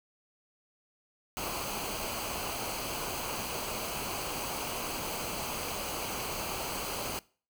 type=noise with comb filter; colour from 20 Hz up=pink; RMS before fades=-36 dBFS; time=1.37-7.19 s; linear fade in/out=0 ms; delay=0.55 ms; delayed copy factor=-0.6; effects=noise-tail reverb RT60 0.4 s tail -22 dB re dry